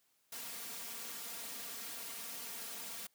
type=noise with comb filter; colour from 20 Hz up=white; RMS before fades=-45 dBFS; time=0.32-3.07 s; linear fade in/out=5 ms; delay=4.3 ms; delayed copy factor=+0.95; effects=white hiss -75 dBFS RMS until 3.14 s + high-pass 100 Hz 12 dB/octave